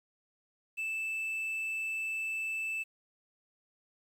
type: tone with quantisation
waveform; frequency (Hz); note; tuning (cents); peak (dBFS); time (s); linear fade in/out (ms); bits
triangle; 2637; E7; 0; -31; 0.77-2.84; 20; 10
effects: none